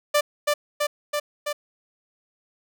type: tone with echo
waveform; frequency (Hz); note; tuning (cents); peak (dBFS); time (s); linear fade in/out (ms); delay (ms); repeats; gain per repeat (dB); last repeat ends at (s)
sawtooth; 590; D5; +8; -13; 0.14-0.21; 10; 330; 4; -2; 1.53
effects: none